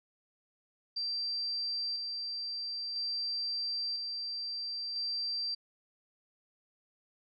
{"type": "tone with tremolo", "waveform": "sine", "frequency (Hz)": 4700, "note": "D8", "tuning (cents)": 1, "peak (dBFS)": -32, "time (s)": [0.96, 5.55], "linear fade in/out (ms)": 10, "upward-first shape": "square", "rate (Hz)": 0.5, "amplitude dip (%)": 30, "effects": []}